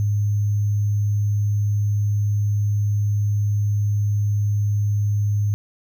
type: tone with sample-and-hold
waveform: sine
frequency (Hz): 103.3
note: G#2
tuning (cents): -9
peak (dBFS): -17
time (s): 0-5.54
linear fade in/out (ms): 0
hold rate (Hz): 6300
effects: none